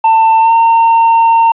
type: tone with pitch glide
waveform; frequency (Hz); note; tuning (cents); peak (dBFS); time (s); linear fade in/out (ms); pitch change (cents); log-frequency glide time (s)
triangle; 894 to 914.4; A5 to A#5; +27 to -34; -3; 0.04-1.52; 5; +39; 0.4-0.52
effects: resampled to 8000 Hz + 7-bit